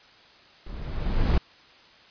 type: noise with level ramp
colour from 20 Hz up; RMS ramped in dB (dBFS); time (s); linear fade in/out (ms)
brown; -38 to -18; 0.66-1.38; 5
effects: white hiss -53 dBFS RMS until 2.1 s + resampled to 11025 Hz